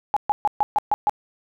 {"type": "tone bursts", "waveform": "sine", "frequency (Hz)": 837, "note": "G#5", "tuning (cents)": 13, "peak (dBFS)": -15, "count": 7, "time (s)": [0.14, 1.095], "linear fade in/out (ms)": 0, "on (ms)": 25, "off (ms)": 130, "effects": []}